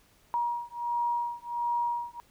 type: beating tone pair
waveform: sine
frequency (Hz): 951 / 952.4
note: A#5 / A#5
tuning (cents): +34 / +37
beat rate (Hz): 1.4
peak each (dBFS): -31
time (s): 0.34-2.2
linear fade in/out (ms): 0
effects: pink hiss -63 dBFS RMS until 2.3 s